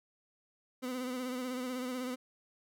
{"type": "tone with vibrato", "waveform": "30% pulse", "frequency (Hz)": 252.8, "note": "B3", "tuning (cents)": 41, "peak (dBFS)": -33, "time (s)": [0.82, 2.16], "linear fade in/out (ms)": 20, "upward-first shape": "sine", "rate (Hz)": 16, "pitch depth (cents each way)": 45, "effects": []}